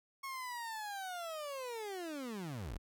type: linear sweep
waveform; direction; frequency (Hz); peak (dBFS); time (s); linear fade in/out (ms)
30% pulse; down; 1098 to 30.46; -38; 0.23-2.78; 10
effects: none